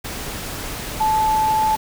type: tone in noise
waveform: sine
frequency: 870 Hz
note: A5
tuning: 20 cents flat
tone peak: -15 dBFS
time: 1-1.76 s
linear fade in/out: 10 ms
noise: pink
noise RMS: -29 dBFS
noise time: 0.04-1.77 s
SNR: +11 dB
effects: none